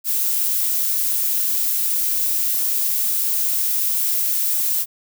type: noise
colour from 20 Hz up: violet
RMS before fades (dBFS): -20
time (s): 0.04-4.86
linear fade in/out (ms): 50
effects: none